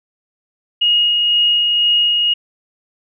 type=tone with tremolo; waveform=sine; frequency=2873 Hz; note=F7; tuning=48 cents sharp; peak=-10 dBFS; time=0.81-2.34 s; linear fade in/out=10 ms; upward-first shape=sine; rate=2 Hz; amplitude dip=25%; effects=none